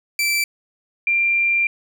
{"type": "tone pair in turn", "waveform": ["sawtooth", "sine"], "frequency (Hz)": [2332, 2377], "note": ["D7", "D7"], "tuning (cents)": [-13, 20], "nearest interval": "unison", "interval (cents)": 33, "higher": "second", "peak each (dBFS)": [-14, -15], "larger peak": "first", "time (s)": [[0.19, 0.44], [1.07, 1.67]], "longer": "second", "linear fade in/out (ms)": 2, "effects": []}